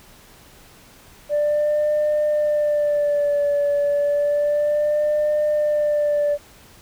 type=tone with vibrato; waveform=sine; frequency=588 Hz; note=D5; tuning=2 cents sharp; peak=-15 dBFS; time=1.29-6.38 s; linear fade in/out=50 ms; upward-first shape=sine; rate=0.31 Hz; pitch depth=37 cents each way; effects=tanh soft clip ceiling -14 dBFS + pink hiss -48 dBFS RMS until 6.81 s